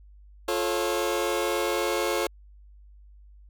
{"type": "chord", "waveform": "sawtooth", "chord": "F augmented", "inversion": "none", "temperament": "just", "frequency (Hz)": [349.2, 436.5, 545.7], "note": ["F4", "A4", "C#5"], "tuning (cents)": [0, -14, -27], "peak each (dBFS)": -25, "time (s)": [0.48, 2.27], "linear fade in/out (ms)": 5, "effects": ["added 50 Hz sine -48 dBFS peak until 3.49 s"]}